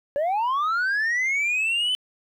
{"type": "linear sweep", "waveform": "sine", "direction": "up", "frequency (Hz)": [550, 3053], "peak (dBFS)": -18, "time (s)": [0.16, 1.95], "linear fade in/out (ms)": 0, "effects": ["tanh soft clip ceiling -20 dBFS", "10-bit"]}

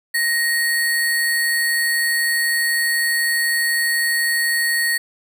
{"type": "tone with sample-and-hold", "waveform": "sine", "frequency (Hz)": 1876, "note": "A#6", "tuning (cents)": 11, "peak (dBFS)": -16, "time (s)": [0.14, 4.98], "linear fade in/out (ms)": 10, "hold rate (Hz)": 6300, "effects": []}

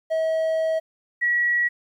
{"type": "tone pair in turn", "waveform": ["triangle", "sine"], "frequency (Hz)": [642, 1923.8], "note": ["E5", "B6"], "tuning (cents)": [-46, -46], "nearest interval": "octave + perfect fifth", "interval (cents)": 1900, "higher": "second", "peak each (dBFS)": -18, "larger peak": "neither", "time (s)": [[0.1, 0.8], [1.21, 1.69]], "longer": "first", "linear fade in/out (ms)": 20, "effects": ["10-bit"]}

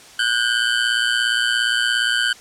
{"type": "ring-modulated tone", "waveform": "25% pulse", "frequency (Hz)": 1524, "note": "G6", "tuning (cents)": -49, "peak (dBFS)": -10, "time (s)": [0.19, 2.33], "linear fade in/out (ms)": 5, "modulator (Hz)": 58.6, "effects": ["white hiss -43 dBFS RMS until 2.4 s", "low-pass 8000 Hz 12 dB/octave"]}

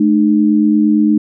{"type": "tone pair together", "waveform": "sine", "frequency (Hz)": [215.5, 304.2], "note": ["A3", "D#4"], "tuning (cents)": [-36, -39], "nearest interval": "tritone", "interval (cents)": 597, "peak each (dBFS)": -11, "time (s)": [0, 1.18], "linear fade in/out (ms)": 5, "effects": []}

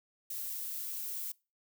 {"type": "noise", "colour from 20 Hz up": "violet", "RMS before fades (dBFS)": -39, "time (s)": [0.3, 1.32], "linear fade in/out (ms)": 5, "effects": ["noise-tail reverb RT60 0.3 s tail -24 dB re dry"]}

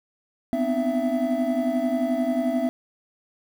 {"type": "tone cluster", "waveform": "triangle", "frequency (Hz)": [246.1, 257.4, 304.6, 666], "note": ["B3", "C4", "D#4", "E5"], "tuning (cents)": [-6, -28, -37, 18], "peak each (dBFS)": [-25, -23, -31, -24], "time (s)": [0.53, 2.69], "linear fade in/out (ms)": 0, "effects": ["8-bit"]}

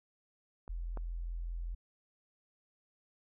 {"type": "clicks", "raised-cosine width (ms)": 1, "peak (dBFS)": [-36, -30], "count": 2, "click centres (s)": [0.679, 0.973]}
{"type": "tone", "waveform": "sine", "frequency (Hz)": 42.5, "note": "F1", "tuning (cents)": -46, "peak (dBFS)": -36, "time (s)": [0.69, 1.75], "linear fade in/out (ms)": 10}
{"effects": []}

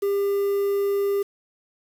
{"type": "tone with quantisation", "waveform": "triangle", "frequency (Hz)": 400, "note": "G4", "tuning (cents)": 35, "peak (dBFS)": -18, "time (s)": [0.02, 1.23], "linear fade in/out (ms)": 10, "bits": 7, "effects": []}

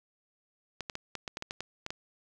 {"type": "clicks", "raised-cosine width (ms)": 0.2, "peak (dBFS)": -19, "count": 11, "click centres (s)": [0.807, 0.898, 0.954, 1.153, 1.278, 1.371, 1.424, 1.509, 1.606, 1.864, 1.905], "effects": []}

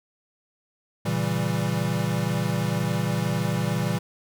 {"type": "chord", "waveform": "square", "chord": "A# diminished seventh", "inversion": "none", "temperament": "equal", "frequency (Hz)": [116.54, 138.59, 164.81, 196], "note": ["A#2", "C#3", "E3", "G3"], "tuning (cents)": [0, 0, 0, 0], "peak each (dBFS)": [-29, -31, -28, -30], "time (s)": [1.05, 3.99], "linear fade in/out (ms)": 10, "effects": []}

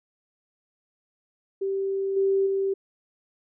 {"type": "tone with level steps", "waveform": "sine", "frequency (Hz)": 389.6, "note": "G4", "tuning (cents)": -11, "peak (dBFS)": [-24, -19, -22], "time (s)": [1.61, 2.74], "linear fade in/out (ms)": 10, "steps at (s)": [2.16, 2.46], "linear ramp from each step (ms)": 10, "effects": []}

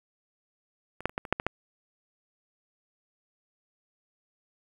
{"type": "clicks", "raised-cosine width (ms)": 0.5, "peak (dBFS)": [-26, -9, -30, -15, -24, -7, -15, -11], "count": 8, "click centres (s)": [1.006, 1.056, 1.095, 1.179, 1.252, 1.326, 1.399, 1.466], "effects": ["8-bit"]}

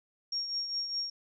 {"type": "tone with tremolo", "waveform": "sine", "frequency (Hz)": 5560, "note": "F8", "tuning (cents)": -9, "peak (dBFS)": -29, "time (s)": [0.32, 1.1], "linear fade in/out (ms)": 5, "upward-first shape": "triangle", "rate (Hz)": 4.9, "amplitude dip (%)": 60, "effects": []}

